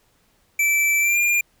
square tone with pitch glide, 2324 to 2403 Hz, D7 to D7, -19 to +39 cents, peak -17 dBFS, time 0.59-1.41 s, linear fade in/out 5 ms, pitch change +58 cents, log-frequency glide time 1-1.19 s, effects pink hiss -62 dBFS RMS until 1.6 s

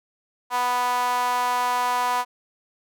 sawtooth tone with high-pass filter, 246.9 Hz, B3, in tune, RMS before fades -23 dBFS, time 0.5-2.25 s, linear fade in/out 50 ms, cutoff 900 Hz, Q 7.2, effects none

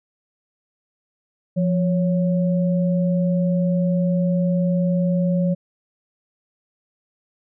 sine tone pair together, 174.61 / 555.1 Hz, F3 / C#5, 0 / +2 cents, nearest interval octave + minor sixth, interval 2002 cents, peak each -17 / -25 dBFS, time 1.56-5.55 s, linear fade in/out 20 ms, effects none

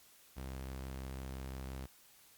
sawtooth tone, 65.9 Hz, C2, 13 cents sharp, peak -38 dBFS, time 0.36-1.87 s, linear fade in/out 20 ms, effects white hiss -63 dBFS RMS until 2.37 s + Opus 48 kbps

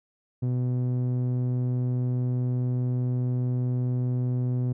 sawtooth tone with low-pass filter, 124.8 Hz, B2, 19 cents sharp, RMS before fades -26 dBFS, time 0.42-4.73 s, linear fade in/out 10 ms, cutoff 270 Hz, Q 0.55, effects none

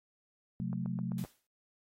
sine chord, F# diminished, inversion second, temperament equal with one note detuned, 130.81 / 181.29 / 220 Hz, C3 / F#3 / A3, 0 / -35 / 0 cents, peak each -38 / -36 / -39 dBFS, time 0.6-1.24 s, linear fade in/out 0 ms
click train, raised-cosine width 1 ms, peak -33 dBFS, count 5, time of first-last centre 0.73-1.249 s, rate 7.71 Hz
white noise with exponential decay, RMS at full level -48 dBFS, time 1.18-1.47 s, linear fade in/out 2 ms, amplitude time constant 63 ms
effects AAC 48 kbps

